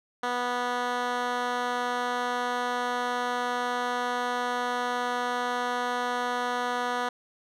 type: tone with band-pass filter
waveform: 10% pulse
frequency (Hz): 245.4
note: B3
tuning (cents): -11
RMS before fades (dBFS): -29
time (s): 0.23-7.09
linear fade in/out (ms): 5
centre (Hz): 1200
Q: 0.51
effects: none